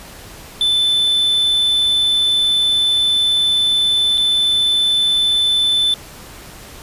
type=tone with dropouts; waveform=triangle; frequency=3520 Hz; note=A7; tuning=in tune; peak=-11 dBFS; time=0.61-5.94 s; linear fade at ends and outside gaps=1 ms; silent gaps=4.175-4.179 s; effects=pink hiss -37 dBFS RMS until 6.82 s + resampled to 32000 Hz